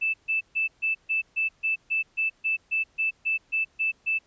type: tone bursts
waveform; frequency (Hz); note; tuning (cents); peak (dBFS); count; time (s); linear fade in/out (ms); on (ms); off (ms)
sine; 2637; E7; 0; -22; 16; 0.01-4.19; 20; 130; 140
effects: pink hiss -64 dBFS RMS until 4.26 s + resampled to 16000 Hz